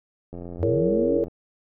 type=click train; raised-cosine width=2 ms; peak=-24 dBFS; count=84; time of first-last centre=0.33-1.282 s; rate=87.2 Hz
type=linear sweep; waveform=sine; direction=up; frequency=77.78 to 301.9 Hz; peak=-25 dBFS; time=0.59-1.19 s; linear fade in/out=20 ms
type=chord; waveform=sine; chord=A# half-diminished seventh; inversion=second; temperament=just; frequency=335.6 / 419.5 / 466.2 / 559.4 Hz; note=E4 / G#4 / A#4 / C#5; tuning=+31 / +17 / 0 / +16 cents; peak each=-25 / -28 / -23 / -26 dBFS; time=0.63-1.24 s; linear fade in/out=0 ms
effects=none